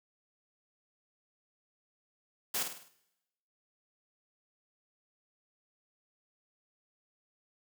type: noise with echo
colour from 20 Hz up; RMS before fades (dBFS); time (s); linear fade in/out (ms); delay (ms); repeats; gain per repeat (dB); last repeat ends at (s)
white; -33; 2.54-2.63; 5; 51; 5; -6; 2.885
effects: noise-tail reverb RT60 0.9 s tail -18 dB re dry + high-pass 150 Hz 12 dB/octave